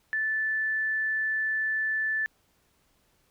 sine tone, 1753 Hz, A6, 7 cents flat, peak -25 dBFS, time 0.13-2.26 s, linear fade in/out 0 ms, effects pink hiss -68 dBFS RMS until 3.3 s

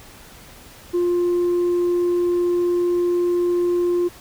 sine tone with tanh clipping, 351.4 Hz, F4, 11 cents sharp, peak -17 dBFS, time 0.93-4.09 s, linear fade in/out 20 ms, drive 1 dB, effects pink hiss -44 dBFS RMS until 4.2 s

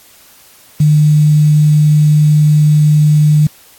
sine tone with quantisation, 150.9 Hz, D3, 47 cents sharp, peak -5 dBFS, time 0.8-3.47 s, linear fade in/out 5 ms, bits 5, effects white hiss -43 dBFS RMS until 3.78 s + AAC 64 kbps

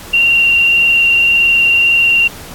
sine tone with frequency modulation, 2761 Hz, F7, 20 cents flat, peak -7 dBFS, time 0.13-2.28 s, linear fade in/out 10 ms, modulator 21.8 Hz, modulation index 1.4, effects pink hiss -32 dBFS RMS until 2.54 s + AAC 64 kbps

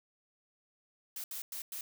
blue noise bursts at uneven times, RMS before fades -41 dBFS, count 4, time 1.16-1.24 / 1.31-1.42 / 1.52-1.62 / 1.72-1.81 s, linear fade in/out 2 ms, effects none

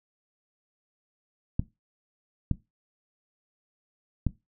clicks, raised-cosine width 5 ms, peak -12 dBFS, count 3, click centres 1.595 / 2.513 / 4.267 s, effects noise-tail reverb RT60 0.2 s tail -17 dB re dry

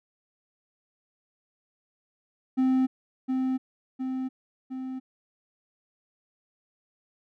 triangle tone with echo, 260 Hz, C4, 11 cents flat, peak -18 dBFS, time 2.57-2.87 s, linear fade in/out 20 ms, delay 710 ms, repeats 3, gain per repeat -4 dB, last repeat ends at 5 s, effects none

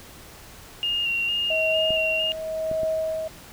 sine tone with vibrato, 2794 Hz, F7, in tune, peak -22 dBFS, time 0.83-2.32 s, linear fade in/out 0 ms, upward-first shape square, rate 2.2 Hz, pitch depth 24 cents each way
sine tone with tremolo, 637 Hz, D#5, 41 cents sharp, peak -21 dBFS, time 1.5-3.28 s, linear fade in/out 5 ms, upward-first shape triangle, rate 0.91 Hz, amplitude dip 70%
clicks, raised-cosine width 3 ms, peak -22 dBFS, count 3, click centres 1.906 / 2.714 / 2.833 s
effects pink hiss -45 dBFS RMS until 3.52 s

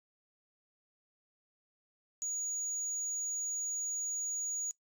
sine tone, 6800 Hz, G#8, 40 cents sharp, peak -33 dBFS, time 2.22-4.71 s, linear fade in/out 0 ms, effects noise-tail reverb RT60 0.1 s tail -18 dB re dry + tanh soft clip ceiling -30 dBFS

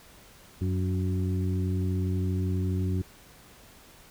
harmonic tone with a mistuned harmonic, 92.5 Hz, F#2, in tune, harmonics 1 / 2 / 3 / 4, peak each -26 / -32 / -36 / -38 dBFS, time 0.61-3.02 s, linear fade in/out 5 ms, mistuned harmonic 3, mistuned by +29 cents, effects pink hiss -53 dBFS RMS until 4.1 s

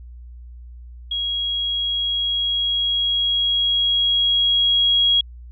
sine tone with level ramp, 3300 Hz, G#7, 12 cents flat, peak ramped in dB -21 to -13 dBFS, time 1.11-5.21 s, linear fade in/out 5 ms, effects added 60 Hz sine -36 dBFS peak until 5.51 s

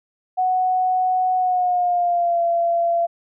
sine tone with pitch glide, 740 to 682.5 Hz, F#5 to F5, 0 to -40 cents, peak -16 dBFS, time 0.37-3.07 s, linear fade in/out 20 ms, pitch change -140 cents, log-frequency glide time 1.36-2.42 s, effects none

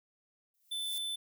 violet noise with exponential growth, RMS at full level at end -40 dBFS, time 0.54-0.98 s, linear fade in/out 1 ms, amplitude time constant 95 ms
square tone, 3520 Hz, A7, in tune, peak -35 dBFS, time 0.71-1.16 s, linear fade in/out 10 ms
effects none

